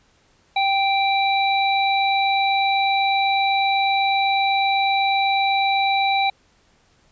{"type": "harmonic tone", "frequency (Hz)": 784, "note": "G5", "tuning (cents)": 0, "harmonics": [1, 3, 5], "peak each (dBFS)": [-18, -23, -25], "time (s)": [0.56, 6.3], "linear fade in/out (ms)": 5, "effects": ["pink hiss -59 dBFS RMS until 7.11 s", "resampled to 16000 Hz"]}